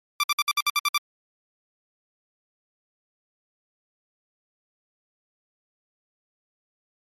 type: tone bursts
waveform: 15% pulse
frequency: 1174.7 Hz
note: D6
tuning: in tune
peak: -13 dBFS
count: 9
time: 0.2-0.978 s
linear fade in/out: 2 ms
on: 34 ms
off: 59 ms
effects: MP3 64 kbps